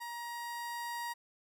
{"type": "tone with level ramp", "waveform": "30% pulse", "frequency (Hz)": 947, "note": "A#5", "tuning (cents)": 27, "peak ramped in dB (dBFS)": [-38, -34], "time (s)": [0, 1.14], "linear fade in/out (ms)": 20, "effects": []}